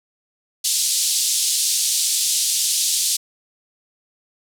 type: band-pass noise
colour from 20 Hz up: white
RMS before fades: -20 dBFS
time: 0.64-3.17 s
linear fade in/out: 10 ms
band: 3600 to 10000 Hz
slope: 24 dB/octave
effects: none